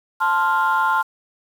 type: chord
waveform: sine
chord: F major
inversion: first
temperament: equal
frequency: 880 / 1046.5 / 1396.9 Hz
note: A5 / C6 / F6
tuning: 0 / 0 / 0 cents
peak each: -19 dBFS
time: 0.2-1.03 s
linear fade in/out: 20 ms
effects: tanh soft clip ceiling -10 dBFS + 7-bit